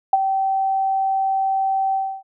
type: tone with ADSR envelope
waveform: sine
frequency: 773 Hz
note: G5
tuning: 24 cents flat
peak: -8 dBFS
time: 0.13-2.23 s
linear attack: 4 ms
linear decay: 29 ms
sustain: -9 dB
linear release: 290 ms
effects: none